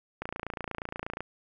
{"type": "click train", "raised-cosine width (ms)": 0.5, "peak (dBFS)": -19, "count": 29, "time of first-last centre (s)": [0.22, 1.206], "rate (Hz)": 28.4, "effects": []}